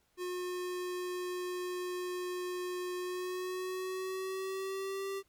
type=tone with pitch glide; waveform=square; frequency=360.6 to 391 Hz; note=F#4 to G4; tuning=-45 to -4 cents; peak=-36 dBFS; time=0.17-5.23 s; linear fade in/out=50 ms; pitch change=+141 cents; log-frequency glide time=2.99-5.09 s; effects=pink hiss -73 dBFS RMS until 5.28 s + MP3 96 kbps